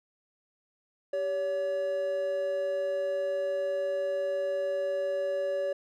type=tone pair together; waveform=triangle; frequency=392 / 566.2 Hz; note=G4 / C#5; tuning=0 / +37 cents; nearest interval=tritone; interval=637 cents; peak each=-35 / -26 dBFS; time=1.13-5.73 s; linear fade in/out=5 ms; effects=none